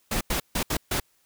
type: noise bursts at uneven times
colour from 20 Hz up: pink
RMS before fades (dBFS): -26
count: 5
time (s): 0.11-0.21 / 0.3-0.4 / 0.55-0.63 / 0.7-0.77 / 0.91-1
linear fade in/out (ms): 5
effects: white hiss -66 dBFS RMS until 1.25 s